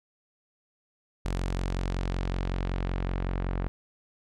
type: tone with low-pass filter sweep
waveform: sawtooth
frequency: 45.33 Hz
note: F#1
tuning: 35 cents flat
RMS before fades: -30 dBFS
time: 1.25-3.68 s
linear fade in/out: 0 ms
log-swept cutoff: 9300 to 1800 Hz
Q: 0.82
effects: none